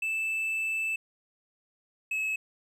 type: tone pair in turn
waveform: triangle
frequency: 2637 / 2584 Hz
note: E7 / E7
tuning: 0 / -35 cents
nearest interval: unison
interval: 35 cents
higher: first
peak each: -26 dBFS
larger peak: neither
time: 0.02-0.96 / 2.11-2.36 s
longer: first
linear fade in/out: 5 ms
effects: none